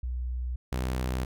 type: tone pair in turn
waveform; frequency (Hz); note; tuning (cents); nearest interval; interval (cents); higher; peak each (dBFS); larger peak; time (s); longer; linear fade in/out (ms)
sine / sawtooth; 61.74 / 63.4; B1 / B1; 0 / +46; unison; 46; second; -29 / -24; second; 0.03-0.56 / 0.72-1.25; neither; 5
effects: none